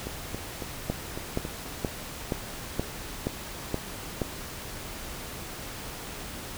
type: two click trains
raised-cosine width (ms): 2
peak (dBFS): -20 / -13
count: 6 / 8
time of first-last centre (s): 0.07-1.451 / 0.9-4.218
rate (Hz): 3.62 / 2.11
effects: pink hiss -39 dBFS RMS until 6.57 s